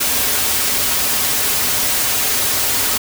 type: noise with comb filter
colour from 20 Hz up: white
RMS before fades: -17 dBFS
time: 0-2.98 s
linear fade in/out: 10 ms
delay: 5.9 ms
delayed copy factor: -0.55
effects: none